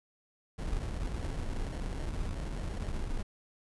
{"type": "noise with sample-and-hold", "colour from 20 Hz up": "brown", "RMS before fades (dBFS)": -35, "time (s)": [0.58, 3.23], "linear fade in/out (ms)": 10, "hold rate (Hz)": 1225, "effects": ["resampled to 24000 Hz"]}